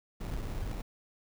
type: noise with sample-and-hold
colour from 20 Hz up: brown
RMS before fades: -36 dBFS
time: 0.2-0.82 s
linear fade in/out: 10 ms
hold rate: 1575 Hz
effects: none